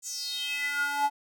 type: tone with high-pass filter sweep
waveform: square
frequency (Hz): 286.9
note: D4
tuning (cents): -40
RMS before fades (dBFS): -30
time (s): 0.02-1.1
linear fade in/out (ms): 50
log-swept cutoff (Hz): 7300 to 790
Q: 6.4
effects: none